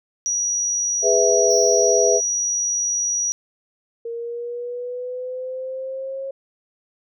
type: tone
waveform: sine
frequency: 5800 Hz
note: F#8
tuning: 35 cents flat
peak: -19 dBFS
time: 0.26-3.32 s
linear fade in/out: 0 ms
type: chord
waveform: sine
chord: E major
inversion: first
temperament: just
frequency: 412 / 494.4 / 659.3 Hz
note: G#4 / B4 / E5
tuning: -14 / +2 / 0 cents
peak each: -19 dBFS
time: 1.02-2.21 s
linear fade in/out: 50 ms
type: tone with exponential decay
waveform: triangle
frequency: 5500 Hz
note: F8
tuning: 27 cents flat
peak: -22 dBFS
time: 1.5-2.75 s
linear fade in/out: 5 ms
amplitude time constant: 270 ms
type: linear sweep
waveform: sine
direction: up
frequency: 463.1 to 543 Hz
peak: -26 dBFS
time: 4.05-6.31 s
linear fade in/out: 5 ms
effects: none